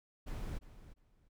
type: noise with echo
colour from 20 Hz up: brown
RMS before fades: -40 dBFS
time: 0.26-0.59 s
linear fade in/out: 20 ms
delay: 350 ms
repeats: 2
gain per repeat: -14 dB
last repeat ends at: 1.29 s
effects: none